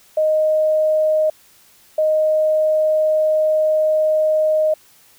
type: tone pair in turn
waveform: sine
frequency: 621 / 621 Hz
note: D#5 / D#5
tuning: -3 / -3 cents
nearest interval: unison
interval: 0 cents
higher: neither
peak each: -13 dBFS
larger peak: neither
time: 0.17-1.3 / 1.98-4.74 s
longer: second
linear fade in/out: 5 ms
effects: white hiss -51 dBFS RMS until 5.18 s